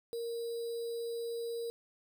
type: tone with sample-and-hold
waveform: sine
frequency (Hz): 466.2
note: A#4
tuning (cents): 0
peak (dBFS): -35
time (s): 0.13-1.7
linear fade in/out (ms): 0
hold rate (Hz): 4410
effects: none